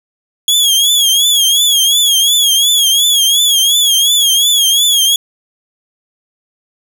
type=tone with vibrato; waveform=sawtooth; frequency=3322 Hz; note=G#7; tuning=in tune; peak=-5 dBFS; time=0.48-5.16 s; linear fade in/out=2 ms; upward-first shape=triangle; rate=2.8 Hz; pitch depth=110 cents each way; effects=none